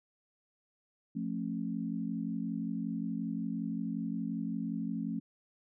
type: chord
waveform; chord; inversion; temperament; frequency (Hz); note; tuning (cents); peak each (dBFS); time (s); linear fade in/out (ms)
sine; F augmented; none; equal with one note detuned; 174.61 / 220 / 271.8; F3 / A3 / C#4; 0 / 0 / -34; -38 / -36 / -38; 1.15-5.2; 10
effects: none